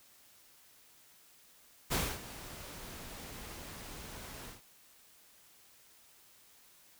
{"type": "noise with ADSR envelope", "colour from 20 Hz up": "pink", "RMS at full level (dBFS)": -31, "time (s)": [1.9, 4.62], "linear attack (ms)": 24, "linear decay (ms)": 260, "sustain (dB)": -16, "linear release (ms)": 150, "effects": ["white hiss -62 dBFS RMS until 6.99 s"]}